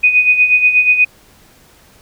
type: tone with tremolo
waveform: sine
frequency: 2489 Hz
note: D#7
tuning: in tune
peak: -5 dBFS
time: 0.03-1.05 s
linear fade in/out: 10 ms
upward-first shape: sine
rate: 8.3 Hz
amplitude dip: 65%
effects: pink hiss -47 dBFS RMS until 2.01 s